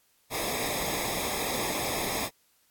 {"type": "noise with comb filter", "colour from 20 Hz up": "pink", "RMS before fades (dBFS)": -31, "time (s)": [0.3, 2.3], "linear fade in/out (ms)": 50, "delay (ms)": 0.68, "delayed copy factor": -0.8, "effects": ["white hiss -67 dBFS RMS until 2.7 s", "AAC 64 kbps"]}